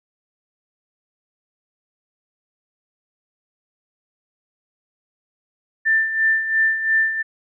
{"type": "tone with tremolo", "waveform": "sine", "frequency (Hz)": 1780, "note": "A6", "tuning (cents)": 20, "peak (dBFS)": -13, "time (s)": [5.85, 7.23], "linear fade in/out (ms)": 20, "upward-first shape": "sine", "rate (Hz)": 2.9, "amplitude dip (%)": 65, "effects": []}